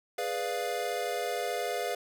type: chord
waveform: square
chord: G# diminished seventh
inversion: none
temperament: equal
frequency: 415.3 / 493.9 / 587.3 / 698.5 Hz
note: G#4 / B4 / D5 / F5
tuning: 0 / 0 / 0 / 0 cents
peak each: -38 / -36 / -39 / -35 dBFS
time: 0.18-1.95 s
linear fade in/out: 5 ms
effects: none